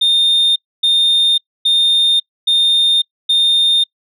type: tone bursts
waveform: sine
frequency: 3642 Hz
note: A#7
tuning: 41 cents flat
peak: -7 dBFS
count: 5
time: 0.01-3.84 s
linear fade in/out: 10 ms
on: 550 ms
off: 270 ms
effects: noise-tail reverb RT60 0.1 s tail -24 dB re dry + tanh soft clip ceiling -8 dBFS